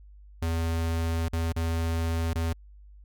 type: tone with dropouts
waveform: square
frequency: 82.5 Hz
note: E2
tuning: 2 cents sharp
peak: -26 dBFS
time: 0.42-2.53 s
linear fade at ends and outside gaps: 5 ms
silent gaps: 1.284-1.331 / 1.524-1.562 / 2.333-2.355 s
effects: added 50 Hz sine -47 dBFS peak until 3.04 s